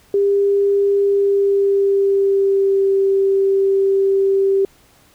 sine tone with pitch glide, 400 to 390.4 Hz, G4 to G4, +35 to -7 cents, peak -12 dBFS, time 0.14-4.65 s, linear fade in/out 2 ms, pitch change -42 cents, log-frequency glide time 1.01-2.93 s, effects pink hiss -52 dBFS RMS until 5.14 s

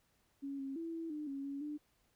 sine tone with pitch steps, 277.7 / 271.2 / 330.9 / 328.9 / 300.9 / 275.6 / 279.3 / 297.5 Hz, C#4 / C#4 / E4 / E4 / D4 / C#4 / C#4 / D4, +3 / -38 / +7 / -4 / +42 / -10 / +13 / +22 cents, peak -39 dBFS, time 0.42-1.78 s, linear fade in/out 20 ms, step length 170 ms, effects pink hiss -75 dBFS RMS until 2.15 s

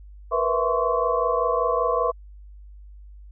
sine tone cluster, 474.8 / 500 / 660 / 1047 / 1127 Hz, A#4 / B4 / E5 / C6 / C#6, +32 / +21 / +2 / +1 / +28 cents, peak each -26 dBFS, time 0.31-2.12 s, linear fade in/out 20 ms, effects added 50 Hz sine -41 dBFS peak until 3.31 s

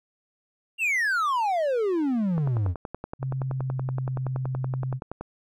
triangle exponential sweep, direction down, 2828 to 82.41 Hz, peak -20 dBFS, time 0.78-2.75 s, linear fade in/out 50 ms
click train, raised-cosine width 1 ms, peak -19 dBFS, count 31, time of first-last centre 2.38-5.21 s, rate 10.6 Hz
sine tone with pitch glide, 132.4 to 130.05 Hz, C3 to C3, +21 to -10 cents, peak -26 dBFS, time 3.19-5 s, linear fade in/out 50 ms, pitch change -31 cents, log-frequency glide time 3.34-3.91 s
effects none

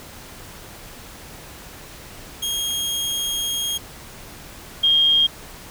sawtooth / sine tone pair in turn, 3254 / 3228 Hz, G#7 / G#7, -36 / -50 cents, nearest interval unison, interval 14 cents, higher first, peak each -19 / -13 dBFS, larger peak second, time 2.42-3.78 / 4.83-5.27 s, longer first, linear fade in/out 10 ms, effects pink hiss -40 dBFS RMS until 5.7 s

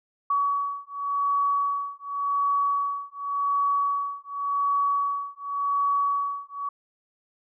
sine beating tone pair, 1131 / 1131.89 Hz, C#6 / C#6, +34 / +36 cents, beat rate 0.89 Hz, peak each -26 dBFS, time 0.3-6.69 s, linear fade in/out 5 ms, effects none

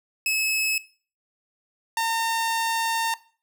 sawtooth tone pair in turn, 2586 / 910.6 Hz, E7 / A#5, -34 / -41 cents, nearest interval octave + tritone, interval 1807 cents, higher first, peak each -18 dBFS, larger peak neither, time 0.26-0.78 / 1.97-3.14 s, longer second, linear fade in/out 2 ms, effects noise-tail reverb RT60 0.4 s tail -19 dB re dry

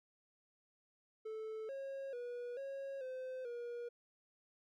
triangle tone with pitch steps, 437.9 / 544 / 485 / 547 / 515 / 477.5 Hz, A4 / C#5 / B4 / C#5 / C5 / A#4, -8 / -33 / -31 / -23 / -28 / +42 cents, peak -40 dBFS, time 1.25-3.89 s, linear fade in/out 10 ms, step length 440 ms, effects none

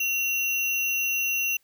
sine tone with sample-and-hold, 2747 Hz, F7, 29 cents flat, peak -23 dBFS, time 0-1.57 s, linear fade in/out 5 ms, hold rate 8820 Hz, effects white hiss -67 dBFS RMS until 1.63 s

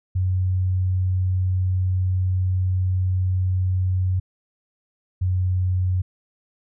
sine tone pair in turn, 92.5 / 91.86 Hz, F#2 / F#2, 0 / -12 cents, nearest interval unison, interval 12 cents, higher first, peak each -18 dBFS, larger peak neither, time 0.15-4.2 / 5.21-6.02 s, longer first, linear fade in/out 10 ms, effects none

